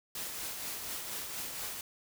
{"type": "noise with tremolo", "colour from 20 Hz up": "white", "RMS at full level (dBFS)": -38, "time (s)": [0.15, 1.81], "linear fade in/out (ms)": 2, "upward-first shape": "triangle", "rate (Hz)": 4.2, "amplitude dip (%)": 40, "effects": []}